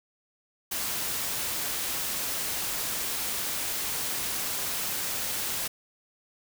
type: noise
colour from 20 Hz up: white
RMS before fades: -31 dBFS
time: 0.71-5.68 s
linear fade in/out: 10 ms
effects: none